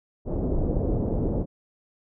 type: low-pass noise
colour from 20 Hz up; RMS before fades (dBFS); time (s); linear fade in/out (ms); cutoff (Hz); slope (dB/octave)
pink; -25; 0.25-1.46; 50; 560; 24
effects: none